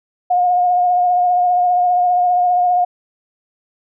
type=tone with vibrato; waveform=sine; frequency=717 Hz; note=F5; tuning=45 cents sharp; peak=-11 dBFS; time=0.3-2.85 s; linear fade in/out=10 ms; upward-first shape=triangle; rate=15 Hz; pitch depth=26 cents each way; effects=none